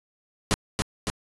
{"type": "noise with echo", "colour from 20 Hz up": "pink", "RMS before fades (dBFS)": -21, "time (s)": [0.51, 0.54], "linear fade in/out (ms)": 0, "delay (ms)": 280, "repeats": 2, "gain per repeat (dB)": -3, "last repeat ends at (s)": 1.1, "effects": ["resampled to 24000 Hz"]}